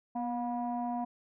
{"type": "tone cluster", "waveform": "sine", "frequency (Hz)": [243.6, 716, 974], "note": ["B3", "F5", "B5"], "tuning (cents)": [-24, 43, -24], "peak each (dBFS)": [-34, -34, -40], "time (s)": [0.15, 1.05], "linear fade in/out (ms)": 10, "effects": ["tanh soft clip ceiling -24 dBFS"]}